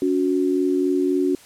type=tone pair together; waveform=sine; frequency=282.2 / 365.9 Hz; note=C#4 / F#4; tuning=+31 / -19 cents; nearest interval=major third; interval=450 cents; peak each=-20 dBFS; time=0.02-1.35 s; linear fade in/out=2 ms; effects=white hiss -48 dBFS RMS until 1.45 s + low-pass 11000 Hz 12 dB/octave